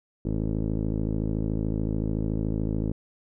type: tone with low-pass filter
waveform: 15% pulse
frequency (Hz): 53.7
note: A1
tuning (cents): -41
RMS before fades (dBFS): -27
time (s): 0.25-2.92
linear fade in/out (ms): 5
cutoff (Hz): 350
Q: 6
effects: none